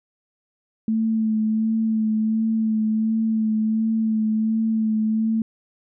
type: tone with vibrato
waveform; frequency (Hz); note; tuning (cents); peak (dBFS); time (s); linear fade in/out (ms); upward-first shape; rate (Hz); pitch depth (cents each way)
sine; 220; A3; 0; -18; 0.88-5.42; 2; sine; 1.4; 23
effects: none